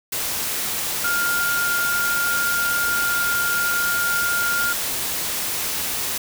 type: tone in noise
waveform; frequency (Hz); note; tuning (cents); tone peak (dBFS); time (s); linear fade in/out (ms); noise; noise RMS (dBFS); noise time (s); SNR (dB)
sine; 1407; F6; +12; -20; 1.04-4.73; 5; white; -25; 0.12-6.18; +2
effects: none